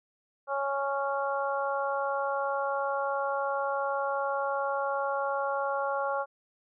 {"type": "harmonic tone", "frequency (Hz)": 277.2, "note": "C#4", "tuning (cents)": 0, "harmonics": [2, 3, 4, 5], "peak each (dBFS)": [-31, -33, -34, -35], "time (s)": [0.47, 6.26], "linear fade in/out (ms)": 50, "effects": []}